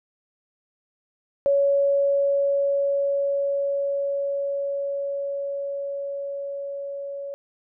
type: tone with level ramp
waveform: sine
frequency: 560 Hz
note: C#5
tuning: 18 cents sharp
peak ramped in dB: -16 to -30 dBFS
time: 1.46-7.34 s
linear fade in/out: 0 ms
effects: none